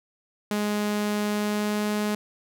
sawtooth tone with pitch glide, 208.4 to 209.7 Hz, G#3 to G#3, +6 to +17 cents, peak -20 dBFS, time 0.51-2.15 s, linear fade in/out 2 ms, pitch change +11 cents, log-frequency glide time 1.29-1.86 s, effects none

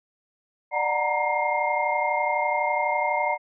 sine tone cluster, 595 / 742 / 916 / 948 / 2120 Hz, D5 / F#5 / A#5 / A#5 / C7, +22 / +5 / -31 / +29 / +22 cents, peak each -28 dBFS, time 0.71-3.38 s, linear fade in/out 50 ms, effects none

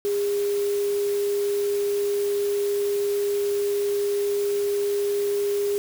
sine tone in noise, 406.1 Hz, G#4, 39 cents flat, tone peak -21 dBFS, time 0.05-5.78 s, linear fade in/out 0 ms, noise white, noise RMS -38 dBFS, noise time 0.05-5.78 s, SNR +14 dB, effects none

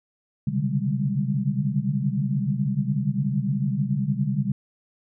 sine tone cluster, 130.8 / 140.7 / 147.6 / 193.3 / 204 Hz, C3 / C#3 / D3 / G3 / G#3, 0 / +26 / +9 / -24 / -31 cents, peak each -28 dBFS, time 0.47-4.52 s, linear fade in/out 5 ms, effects none

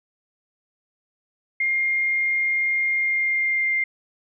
sine tone with pitch glide, 2121 to 2103 Hz, C7 to C7, +23 to +8 cents, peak -19 dBFS, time 1.6-3.84 s, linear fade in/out 5 ms, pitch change -15 cents, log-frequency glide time 2.94-3.71 s, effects none

